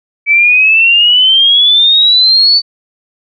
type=exponential sweep; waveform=sine; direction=up; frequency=2289 to 4541 Hz; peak=-4 dBFS; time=0.26-2.62 s; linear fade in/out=50 ms; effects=none